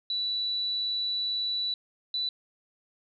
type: tone pair in turn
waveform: sine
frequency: 3951 / 3973 Hz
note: B7 / B7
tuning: 0 / +10 cents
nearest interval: unison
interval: 10 cents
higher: second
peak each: -27 dBFS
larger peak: neither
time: 0.1-1.74 / 2.14-2.29 s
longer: first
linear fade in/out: 2 ms
effects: none